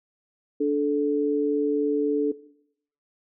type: tone pair together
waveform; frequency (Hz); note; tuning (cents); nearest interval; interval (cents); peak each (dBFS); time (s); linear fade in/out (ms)
sine; 291.7 / 435.3; D4 / A4; -12 / -19; perfect fifth; 693; -23; 0.6-2.32; 10
effects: noise-tail reverb RT60 0.7 s tail -18 dB re dry